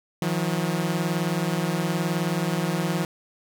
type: beating tone pair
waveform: sawtooth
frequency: 160 / 179 Hz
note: D#3 / F3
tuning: +49 / +43 cents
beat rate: 19 Hz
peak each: -22 dBFS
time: 0.22-3.05 s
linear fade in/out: 2 ms
effects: none